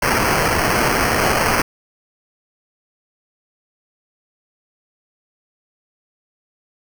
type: noise with sample-and-hold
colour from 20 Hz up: violet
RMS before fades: -17 dBFS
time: 0.02-1.62 s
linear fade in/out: 5 ms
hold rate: 3675 Hz
effects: none